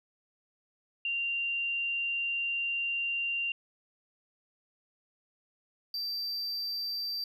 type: tone pair in turn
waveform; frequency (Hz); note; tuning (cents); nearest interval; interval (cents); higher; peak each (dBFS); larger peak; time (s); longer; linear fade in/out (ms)
sine / triangle; 2775 / 4679; F7 / D8; -12 / -7; major sixth; 905; second; -29 / -31; first; 1.05-3.52 / 5.94-7.24; first; 2
effects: none